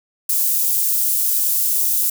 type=high-pass noise; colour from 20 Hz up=white; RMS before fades=-18 dBFS; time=0.29-2.1 s; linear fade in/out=5 ms; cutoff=9900 Hz; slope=12 dB/octave; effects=none